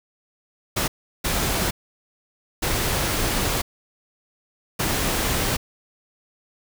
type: noise bursts at uneven times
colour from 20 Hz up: pink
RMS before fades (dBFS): -23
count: 4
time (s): 0.76-0.88 / 1.24-1.71 / 2.62-3.62 / 4.79-5.57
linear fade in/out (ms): 10
effects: none